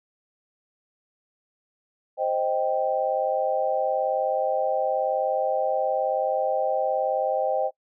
sine chord, C minor, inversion none, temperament equal, 523.3 / 622.3 / 784 Hz, C5 / Eb5 / G5, 0 / 0 / 0 cents, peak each -26 dBFS, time 2.17-7.71 s, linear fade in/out 50 ms, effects noise-tail reverb RT60 0.1 s tail -22 dB re dry

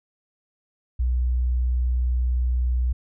sine tone, 61.74 Hz, B1, in tune, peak -19 dBFS, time 0.99-2.93 s, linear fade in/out 10 ms, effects none

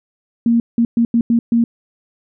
sine tone bursts at uneven times, 233.1 Hz, A#3, in tune, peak -10 dBFS, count 6, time 0.46-0.6 / 0.78-0.85 / 0.97-1.05 / 1.14-1.21 / 1.3-1.39 / 1.52-1.64 s, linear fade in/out 2 ms, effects none

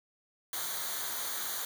white noise with comb filter, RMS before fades -36 dBFS, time 0.53-1.65 s, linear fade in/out 2 ms, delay 0.38 ms, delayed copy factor -0.7, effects none

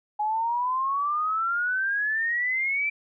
sine exponential sweep, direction up, 834 to 2349 Hz, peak -23 dBFS, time 0.19-2.9 s, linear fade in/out 10 ms, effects none

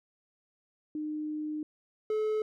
sine / triangle tone pair in turn, 304.6 / 430.8 Hz, D#4 / A4, -37 / -37 cents, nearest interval tritone, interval 600 cents, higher second, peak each -32 / -25 dBFS, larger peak second, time 0.95-1.63 / 2.1-2.42 s, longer first, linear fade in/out 2 ms, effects none

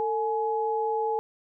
sine tone pair together, 447.5 / 844 Hz, A4 / G#5, +29 / +28 cents, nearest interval major seventh, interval 1099 cents, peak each -27 dBFS, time 0-1.19 s, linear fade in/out 0 ms, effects none

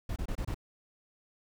brown noise bursts, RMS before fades -34 dBFS, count 5, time 0.09-0.545 s, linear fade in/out 5 ms, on 71 ms, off 25 ms, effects none

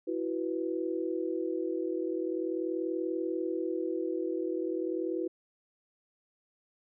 sine chord, E suspended second, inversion none, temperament equal, 329.6 / 370 / 493.9 Hz, E4 / F#4 / B4, 0 / 0 / 0 cents, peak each -33 / -34 / -37 dBFS, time 0.07-5.28 s, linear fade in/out 10 ms, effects none

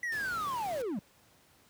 triangle linear sweep, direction down, 1975.5 to 173.5 Hz, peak -30 dBFS, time 0.03-0.99 s, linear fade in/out 2 ms
pink noise, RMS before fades -46 dBFS, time 0.12-0.82 s, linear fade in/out 2 ms
effects pink hiss -63 dBFS RMS until 1.69 s + high-pass 80 Hz 12 dB/octave

